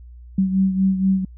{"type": "beating tone pair", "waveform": "sine", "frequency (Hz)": [190.2, 194.4], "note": ["F#3", "G3"], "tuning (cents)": [48, -14], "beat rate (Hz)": 4.2, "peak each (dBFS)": [-16, -23], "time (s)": [0.38, 1.25], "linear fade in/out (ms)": 5, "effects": ["added 60 Hz sine -38 dBFS peak until 1.37 s"]}